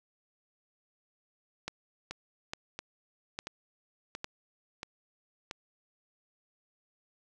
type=two click trains; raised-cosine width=0.2 ms; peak=-18 / -21 dBFS; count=4 / 6; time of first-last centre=1.68-4.244 / 2.11-5.511 s; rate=1.17 / 1.47 Hz; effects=none